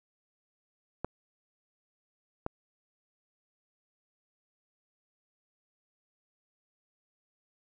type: clicks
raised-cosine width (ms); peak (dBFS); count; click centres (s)
1; -18; 2; 1.046 / 2.464
effects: none